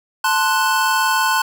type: chord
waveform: square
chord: F# diminished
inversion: first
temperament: equal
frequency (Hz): 880 / 1046.5 / 1480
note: A5 / C6 / F#6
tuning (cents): 0 / 0 / 0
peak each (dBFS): -20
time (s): 0.24-1.42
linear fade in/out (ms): 5
effects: none